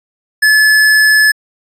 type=tone with hard clipping; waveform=sine; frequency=1723 Hz; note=A6; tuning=37 cents flat; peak=-7 dBFS; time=0.42-1.32 s; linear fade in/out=10 ms; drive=17 dB; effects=resampled to 32000 Hz